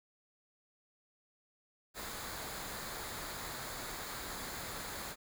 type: noise with comb filter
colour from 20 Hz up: pink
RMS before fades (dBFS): -43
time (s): 1.94-5.16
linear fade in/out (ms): 50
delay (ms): 0.35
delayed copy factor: -0.5
effects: none